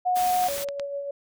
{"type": "tone", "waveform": "sine", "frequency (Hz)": 728, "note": "F#5", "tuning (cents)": -28, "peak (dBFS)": -20, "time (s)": [0.05, 0.49], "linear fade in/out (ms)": 20}
{"type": "noise", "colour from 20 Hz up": "white", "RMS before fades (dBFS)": -33, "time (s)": [0.15, 0.65], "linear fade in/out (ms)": 20}
{"type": "clicks", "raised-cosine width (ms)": 0.2, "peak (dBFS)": -18, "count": 5, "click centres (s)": [0.439, 0.486, 0.581, 0.687, 0.797]}
{"type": "tone with tremolo", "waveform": "sine", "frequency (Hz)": 564, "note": "C#5", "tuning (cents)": 30, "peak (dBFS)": -27, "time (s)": [0.48, 1.11], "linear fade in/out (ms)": 5, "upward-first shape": "sine", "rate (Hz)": 6.7, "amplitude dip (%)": 40}
{"effects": []}